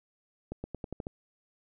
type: accelerating click train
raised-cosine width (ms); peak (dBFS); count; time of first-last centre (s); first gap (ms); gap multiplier
2; -23; 7; 0.52-1.069; 120; 0.89
effects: none